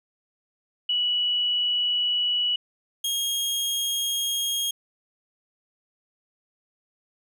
sine / sawtooth tone pair in turn, 2941 / 3256 Hz, F#7 / G#7, -11 / -35 cents, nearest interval major second, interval 176 cents, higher second, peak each -21 / -21 dBFS, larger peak neither, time 0.89-2.56 / 3.04-4.71 s, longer neither, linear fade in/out 5 ms, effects none

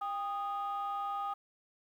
triangle ring-modulated tone, 220 Hz, A3, in tune, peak -27 dBFS, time 0.01-1.34 s, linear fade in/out 10 ms, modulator 1020 Hz, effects tanh soft clip ceiling -29 dBFS + 11-bit

